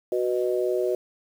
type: chord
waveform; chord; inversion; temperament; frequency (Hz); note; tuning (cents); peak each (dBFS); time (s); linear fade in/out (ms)
sine; B major; second; just; 370.4 / 493.9 / 617.4; F#4 / B4 / D#5; +2 / 0 / -14; -24 / -28 / -28; 0.12-0.95; 2
effects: 8-bit